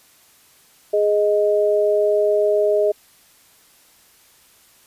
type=tone pair together; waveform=sine; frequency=415.8 / 623 Hz; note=G#4 / D#5; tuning=+2 / +2 cents; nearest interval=perfect fifth; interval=700 cents; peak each=-17 dBFS; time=0.93-2.92 s; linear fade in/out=10 ms; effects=white hiss -53 dBFS RMS until 4.86 s + resampled to 32000 Hz